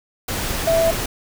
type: tone in noise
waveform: sine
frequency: 659 Hz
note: E5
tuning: 1 cent flat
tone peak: -14 dBFS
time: 0.67-0.91 s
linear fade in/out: 5 ms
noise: pink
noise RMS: -24 dBFS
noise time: 0.28-1.06 s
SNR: +7 dB
effects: none